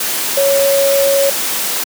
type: tone in noise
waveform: sine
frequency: 554.4 Hz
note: C#5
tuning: in tune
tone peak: -10 dBFS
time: 0.37-1.3 s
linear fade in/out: 5 ms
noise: white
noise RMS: -18 dBFS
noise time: 0-1.84 s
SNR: +5 dB
effects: high-pass 200 Hz 12 dB/octave